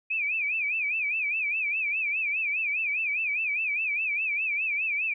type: tone with vibrato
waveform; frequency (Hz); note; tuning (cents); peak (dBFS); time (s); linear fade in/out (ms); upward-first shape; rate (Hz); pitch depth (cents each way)
sine; 2462; D#7; -19; -25; 0.1-5.14; 10; sine; 4.9; 140
effects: none